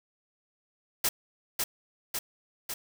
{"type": "noise with echo", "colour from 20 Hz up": "white", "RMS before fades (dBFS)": -26, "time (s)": [1.04, 1.09], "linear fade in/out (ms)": 5, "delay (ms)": 550, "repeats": 3, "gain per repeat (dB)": -3, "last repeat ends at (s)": 2.74, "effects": []}